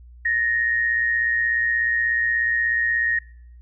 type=tone pair together; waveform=sine; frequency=1748.1 / 1864.7 Hz; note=A6 / A#6; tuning=-12 / 0 cents; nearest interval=minor second; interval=112 cents; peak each=-27 / -19 dBFS; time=0.25-3.19 s; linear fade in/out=5 ms; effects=noise-tail reverb RT60 0.7 s tail -24 dB re dry + added 60 Hz sine -42 dBFS peak until 3.61 s